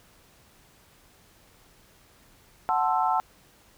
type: chord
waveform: sine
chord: F# half-diminished seventh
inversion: none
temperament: equal with one note detuned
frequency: 740 / 880 / 1046.5 / 1324.6 Hz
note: F#5 / A5 / C6 / E6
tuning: 0 / 0 / 0 / +8 cents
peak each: -26 / -25 / -30 / -29 dBFS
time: 2.69-3.2 s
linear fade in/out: 0 ms
effects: pink hiss -58 dBFS RMS until 3.77 s